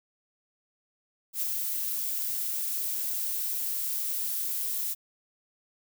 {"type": "noise with ADSR envelope", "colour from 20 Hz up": "violet", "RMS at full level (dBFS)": -28, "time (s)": [1.33, 4.95], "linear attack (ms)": 87, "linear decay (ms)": 22, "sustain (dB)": -3, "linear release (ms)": 30, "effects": []}